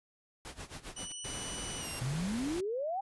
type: noise with tremolo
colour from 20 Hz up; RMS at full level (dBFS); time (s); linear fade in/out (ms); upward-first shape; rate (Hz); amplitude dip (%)
pink; -43; 0.45-1.12; 0; sine; 7.5; 85
type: tone with pitch glide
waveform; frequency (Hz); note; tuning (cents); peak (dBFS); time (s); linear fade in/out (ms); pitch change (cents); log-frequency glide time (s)
5% pulse; 2960 to 2778; F#7 to F7; 0 to -10; -31; 0.96-2; 10; -110; 1.79-1.88
type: noise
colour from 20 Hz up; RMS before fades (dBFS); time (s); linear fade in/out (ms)
pink; -42; 1.24-2.61; 10
type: exponential sweep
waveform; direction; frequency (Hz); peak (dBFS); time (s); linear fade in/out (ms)
sine; up; 118.2 to 811; -32; 2.01-3.01; 10
effects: resampled to 24000 Hz